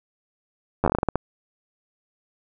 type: slowing click train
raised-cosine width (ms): 1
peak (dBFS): -6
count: 11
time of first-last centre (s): 0.84-1.156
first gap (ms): 10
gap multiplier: 1.24
effects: none